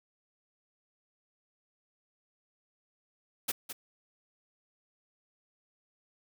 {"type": "noise with echo", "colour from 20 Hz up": "white", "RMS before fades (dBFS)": -31, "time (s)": [3.48, 3.52], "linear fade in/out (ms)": 10, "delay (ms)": 210, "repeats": 1, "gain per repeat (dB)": -9, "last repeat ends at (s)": 3.73, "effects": []}